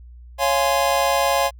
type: chord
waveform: square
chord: Db major seventh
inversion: none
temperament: just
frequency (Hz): 554.4 / 693 / 831.5 / 1039.4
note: Db5 / F5 / Ab5 / C6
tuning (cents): 0 / -14 / +2 / -12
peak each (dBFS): -22 / -23 / -24 / -24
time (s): 0.38-1.51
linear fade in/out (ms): 50
effects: added 60 Hz sine -39 dBFS peak until 1.59 s